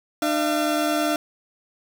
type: tone pair together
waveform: 30% pulse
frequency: 301.6 / 681 Hz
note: D4 / F5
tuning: +46 / -44 cents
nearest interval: octave + major second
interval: 1410 cents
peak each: -20 / -21 dBFS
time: 0.22-1.16 s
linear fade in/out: 2 ms
effects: 9-bit